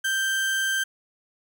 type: tone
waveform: 35% pulse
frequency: 1568 Hz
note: G6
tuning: in tune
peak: -21 dBFS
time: 0.04-0.84 s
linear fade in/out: 10 ms
effects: none